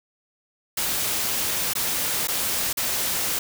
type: noise with dropouts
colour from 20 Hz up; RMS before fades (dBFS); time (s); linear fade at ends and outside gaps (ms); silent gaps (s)
white; -25; 0.77-3.39; 5; 1.735-1.752 / 2.273-2.282 / 2.73-2.771
effects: none